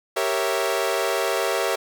sawtooth chord, G diminished seventh, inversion none, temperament equal, 392 / 466.2 / 554.4 / 659.3 Hz, G4 / Bb4 / Db5 / Fb5, 0 / 0 / 0 / 0 cents, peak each -23 dBFS, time 0.16-1.76 s, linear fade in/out 10 ms, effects none

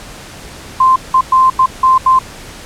sine tone bursts at uneven times, 1042 Hz, C6, 7 cents flat, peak -5 dBFS, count 6, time 0.8-0.96 / 1.14-1.21 / 1.32-1.5 / 1.59-1.66 / 1.83-1.98 / 2.06-2.19 s, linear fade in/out 5 ms, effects pink hiss -32 dBFS RMS until 2.65 s + low-pass 10000 Hz 12 dB/octave

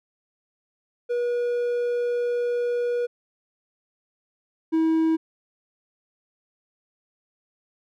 triangle tone pair in turn, 482.6 / 322.1 Hz, B4 / E4, -40 / -40 cents, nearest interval perfect fifth, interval 700 cents, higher first, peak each -20 / -16 dBFS, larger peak second, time 1.09-3.07 / 4.72-5.17 s, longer first, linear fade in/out 20 ms, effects none

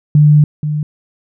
sine tone pair in turn, 149.3 / 150.43 Hz, D3 / D3, +29 / +42 cents, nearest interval unison, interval 13 cents, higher second, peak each -4 / -14 dBFS, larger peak first, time 0.15-0.44 / 0.63-0.83 s, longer first, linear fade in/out 2 ms, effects none

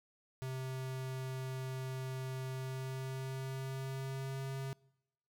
square tone with pitch glide, 130.81 to 134.72 Hz, C3 to C#3, 0 to -49 cents, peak -39 dBFS, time 0.42-4.73 s, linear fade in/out 0 ms, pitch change +51 cents, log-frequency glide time 2.51-4.42 s, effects noise-tail reverb RT60 0.9 s tail -25 dB re dry

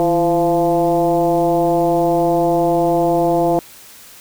sine tone with frequency modulation, 513 Hz, C5, 34 cents flat, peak -12 dBFS, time 0-3.59 s, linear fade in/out 0 ms, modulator 176 Hz, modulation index 1.6, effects white hiss -41 dBFS RMS until 4.2 s

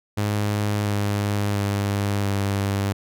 sawtooth tone with pitch steps, 103.83 / 102.34 / 100.87 / 99.43 Hz, G#2 / G#2 / G2 / G2, 0 / -25 / +50 / +25 cents, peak -17 dBFS, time 0.17-2.93 s, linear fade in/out 10 ms, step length 690 ms, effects none

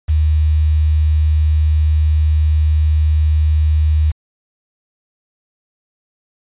sine tone with quantisation, 76.9 Hz, D#2, 20 cents flat, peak -10 dBFS, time 0.08-4.12 s, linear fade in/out 20 ms, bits 6, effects resampled to 8000 Hz

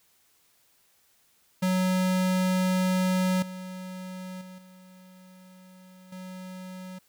square tone with level steps, 185 Hz, F#3, in tune, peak -23 / -37 / -43 / -50 / -39 dBFS, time 1.62-6.99 s, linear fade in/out 10 ms, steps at 3.42 / 4.41 / 4.58 / 6.12 s, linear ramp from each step 5 ms, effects white hiss -65 dBFS RMS until 7.08 s

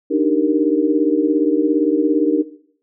sine chord, Eb major seventh, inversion third, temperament equal, 293.7 / 311.1 / 392 / 466.2 Hz, D4 / Eb4 / G4 / Bb4, 0 / 0 / 0 / 0 cents, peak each -17 / -18 / -22 / -20 dBFS, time 0.1-2.43 s, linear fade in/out 20 ms, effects noise-tail reverb RT60 0.6 s tail -17 dB re dry

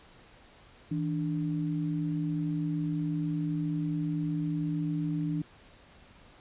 sine tone pair together, 162.1 / 293.7 Hz, E3 / D4, -29 / 0 cents, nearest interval minor seventh, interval 1029 cents, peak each -30 / -32 dBFS, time 0.91-5.42 s, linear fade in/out 5 ms, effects pink hiss -56 dBFS RMS until 6.4 s + resampled to 8000 Hz

